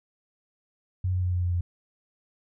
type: tone with pitch steps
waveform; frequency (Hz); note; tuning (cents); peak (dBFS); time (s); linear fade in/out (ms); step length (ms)
sine; 92.1 / 91.2 / 90.31 / 89.43 / 88.55 / 87.69; F#2 / F#2 / F#2 / F2 / F2 / F2; -7 / -24 / -41 / +42 / +24 / +8; -23; 1.04-1.61; 5; 95
effects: none